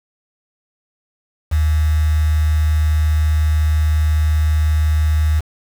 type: tone with quantisation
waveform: sine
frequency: 77.2 Hz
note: D#2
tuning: 13 cents flat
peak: -12 dBFS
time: 1.51-5.41 s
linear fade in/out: 20 ms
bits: 5
effects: none